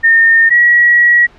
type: tone pair in turn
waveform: sine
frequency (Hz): 1824 / 1917.5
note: A#6 / A#6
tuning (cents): -38 / +48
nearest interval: minor second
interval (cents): 86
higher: second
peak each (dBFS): -4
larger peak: neither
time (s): 0.03-0.5 / 0.5-1.27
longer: second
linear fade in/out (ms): 20
effects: pink hiss -43 dBFS RMS until 1.38 s + low-pass 3000 Hz 12 dB/octave